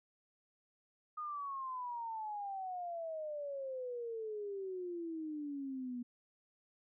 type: exponential sweep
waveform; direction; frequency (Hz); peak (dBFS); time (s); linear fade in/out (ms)
sine; down; 1238 to 240.1; -39; 1.17-6.03; 10
effects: none